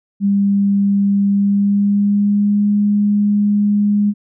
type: tone with pitch glide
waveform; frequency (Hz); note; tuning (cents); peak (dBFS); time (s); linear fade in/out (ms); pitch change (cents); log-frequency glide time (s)
sine; 199.8 to 205.8; G3 to G#3; +33 to -16; -11; 0.2-4.14; 50; +51; 1.29-2.68
effects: none